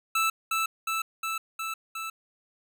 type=tone with echo; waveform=25% pulse; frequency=1318.5 Hz; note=E6; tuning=in tune; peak=-19 dBFS; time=0.15-0.3 s; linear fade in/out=5 ms; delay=360 ms; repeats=5; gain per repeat=-2 dB; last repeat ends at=2.1 s; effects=none